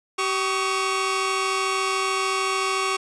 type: tone cluster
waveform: sawtooth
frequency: 384.2 / 1119 / 1248 / 2736 Hz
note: G4 / C#6 / D#6 / F7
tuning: -35 / +16 / +5 / -36 cents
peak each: -23 / -21 / -27 / -28 dBFS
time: 0.18-2.97 s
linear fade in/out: 10 ms
effects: resampled to 22050 Hz